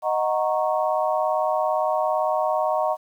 sine chord, D# minor seventh, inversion none, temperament equal with one note detuned, 622.3 / 740 / 932.3 / 1101.1 Hz, D#5 / F#5 / A#5 / C#6, 0 / 0 / 0 / -12 cents, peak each -23 / -25 / -27 / -28 dBFS, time 0.02-2.97 s, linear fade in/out 50 ms, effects 9-bit

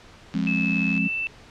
sine chord, F minor, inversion none, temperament equal with one note detuned, 174.61 / 207.7 / 266 Hz, F3 / Ab3 / C4, 0 / 0 / +29 cents, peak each -26 / -25 / -27 dBFS, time 0.34-1.08 s, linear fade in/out 10 ms
click train, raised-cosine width 0.2 ms, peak -21 dBFS, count 53, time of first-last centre 0.34-0.978 s, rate 81.5 Hz
sine tone with pitch glide, 2607 to 2660 Hz, E7 to E7, -20 to +15 cents, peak -24 dBFS, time 0.47-1.27 s, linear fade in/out 0 ms, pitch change +35 cents, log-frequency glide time 0.9-1.06 s
effects pink hiss -48 dBFS RMS until 1.5 s + low-pass 5000 Hz 12 dB/octave

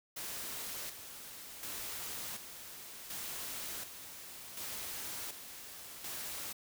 white noise with tremolo, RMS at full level -42 dBFS, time 0.16-6.53 s, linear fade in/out 10 ms, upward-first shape square, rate 0.68 Hz, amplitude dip 55%, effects none

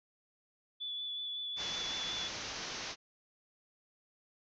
sine tone with vibrato, 3453 Hz, A7, 33 cents flat, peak -37 dBFS, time 0.8-2.29 s, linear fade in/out 20 ms, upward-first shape sine, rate 5.4 Hz, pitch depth 14 cents each way
white low-pass noise, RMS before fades -42 dBFS, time 1.56-2.96 s, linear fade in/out 50 ms, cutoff 6400 Hz, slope 96 dB/octave
effects none

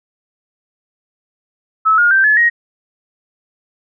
sine tone with pitch steps, 1300 / 1425.9 / 1563.9 / 1715.4 / 1881.5 Hz, E6 / F6 / G6 / A6 / A#6, -24 / +36 / -5 / -44 / +16 cents, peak -8 dBFS, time 1.85-2.5 s, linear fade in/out 20 ms, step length 130 ms, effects none

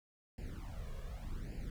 brown noise with flanger, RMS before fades -43 dBFS, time 0.38-1.7 s, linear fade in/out 2 ms, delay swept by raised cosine 0.41 to 1.81 ms, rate 0.86 Hz, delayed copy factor +0.9, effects none

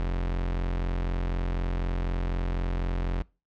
40% pulse tone, 44.02 Hz, F1, 14 cents sharp, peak -25 dBFS, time 0-3.22 s, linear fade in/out 0 ms, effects noise-tail reverb RT60 0.3 s tail -24 dB re dry + low-pass 3000 Hz 12 dB/octave

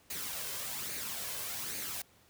white noise with flanger, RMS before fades -39 dBFS, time 0.1-2.02 s, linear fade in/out 5 ms, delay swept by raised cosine 0.45 to 1.95 ms, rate 1.2 Hz, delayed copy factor +0.5, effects pink hiss -64 dBFS RMS until 2.29 s + high-pass 60 Hz 12 dB/octave

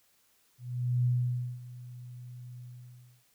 sine tone with ADSR envelope, 123.3 Hz, B2, 2 cents flat, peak -23 dBFS, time 0.58-3.24 s, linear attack 470 ms, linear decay 540 ms, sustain -19 dB, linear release 640 ms, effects white hiss -68 dBFS RMS until 3.34 s

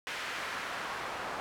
pink noise with band-pass filter sweep, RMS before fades -38 dBFS, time 0.07-1.4 s, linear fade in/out 0 ms, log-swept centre 2000 to 970 Hz, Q 1.1, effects none

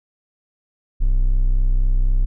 triangle tone, 31.98 Hz, C1, 39 cents flat, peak -11 dBFS, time 1-2.26 s, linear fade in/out 20 ms, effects none

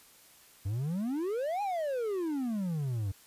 triangle exponential two-way sweep, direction up then down, 92.5 to 840 to 92.5 Hz, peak -28 dBFS, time 0.65-3.12 s, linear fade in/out 10 ms, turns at 1.62 s, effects white hiss -58 dBFS RMS until 3.26 s + resampled to 32000 Hz

